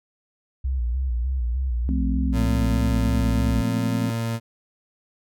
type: tone with vibrato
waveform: sine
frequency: 62.3 Hz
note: B1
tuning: 16 cents sharp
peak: -21 dBFS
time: 0.64-3.62 s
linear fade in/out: 10 ms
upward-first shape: square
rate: 3.3 Hz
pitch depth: 90 cents each way
type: chord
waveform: sine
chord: F major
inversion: none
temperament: just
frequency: 174.61 / 218.3 / 261.9 Hz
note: F3 / A3 / C4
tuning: 0 / -13 / +2 cents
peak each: -29 / -29 / -26 dBFS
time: 1.89-4.1 s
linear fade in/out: 0 ms
type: tone with pitch glide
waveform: 30% pulse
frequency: 113.8 to 114.86 Hz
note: A#2 to A#2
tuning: -41 to -25 cents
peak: -21 dBFS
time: 2.32-4.4 s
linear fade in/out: 50 ms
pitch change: +16 cents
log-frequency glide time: 3.14-4.05 s
effects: none